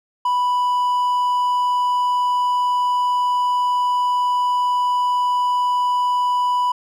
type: tone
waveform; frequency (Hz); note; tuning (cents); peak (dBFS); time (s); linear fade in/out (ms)
triangle; 987.8; B5; 0; -14; 0.25-6.72; 5
effects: none